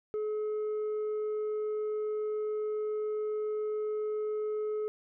sine tone with tanh clipping, 426.4 Hz, G#4, 46 cents sharp, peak -31 dBFS, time 0.14-4.88 s, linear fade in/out 0 ms, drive 3 dB, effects none

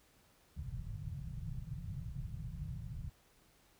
white low-pass noise, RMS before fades -43 dBFS, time 0.56-3.1 s, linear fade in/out 20 ms, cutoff 160 Hz, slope 48 dB/octave, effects pink hiss -68 dBFS RMS until 3.79 s

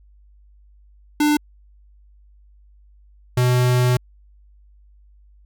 square tone pair in turn, 297.9 / 124.67 Hz, D4 / B2, +25 / +17 cents, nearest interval octave + minor third, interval 1508 cents, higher first, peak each -15 dBFS, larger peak neither, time 1.2-1.37 / 3.37-3.97 s, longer second, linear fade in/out 5 ms, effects added 50 Hz sine -48 dBFS peak until 5.45 s

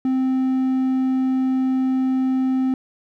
triangle tone, 260.7 Hz, C4, 6 cents flat, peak -15 dBFS, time 0.05-2.74 s, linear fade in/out 2 ms, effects none

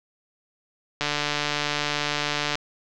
click train, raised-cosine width 0.2 ms, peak -7 dBFS, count 228, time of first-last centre 1.01-2.554 s, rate 147 Hz, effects low-pass 6000 Hz 12 dB/octave + 8-bit

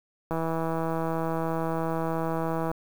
click train, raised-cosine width 1 ms, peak -16 dBFS, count 393, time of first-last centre 0.31-2.715 s, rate 163 Hz, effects 7-bit

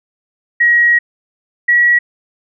sine tone pair in turn, 1900 / 1923.2 Hz, A#6 / B6, +33 / -46 cents, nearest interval unison, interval 21 cents, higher second, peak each -7 dBFS, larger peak neither, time 0.6-0.99 / 1.68-1.99 s, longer first, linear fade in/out 10 ms, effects none

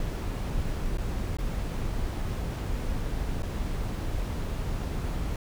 brown noise with dropouts, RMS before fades -30 dBFS, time 0-5.36 s, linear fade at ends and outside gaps 2 ms, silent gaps 0.973-0.982 / 1.37-1.385 / 3.423-3.43 s, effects none

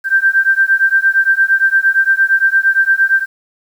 sine beating tone pair, 1568 / 1576.7 Hz, G6 / G6, 0 / +10 cents, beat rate 8.7 Hz, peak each -12 dBFS, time 0.04-3.26 s, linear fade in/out 50 ms, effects 7-bit

